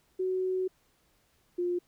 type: tone pair in turn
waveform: sine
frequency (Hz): 372.3 / 353.4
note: F#4 / F4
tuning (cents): +11 / +21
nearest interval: minor second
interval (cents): 90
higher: first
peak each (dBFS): -27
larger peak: neither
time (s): 0.19-0.68 / 1.58-1.79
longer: first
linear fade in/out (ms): 10
effects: pink hiss -69 dBFS RMS until 1.87 s